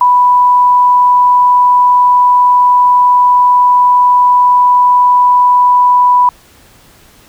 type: tone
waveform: sine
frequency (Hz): 987.8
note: B5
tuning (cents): 0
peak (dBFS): -4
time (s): 0.01-6.29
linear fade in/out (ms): 2
effects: pink hiss -43 dBFS RMS until 7.28 s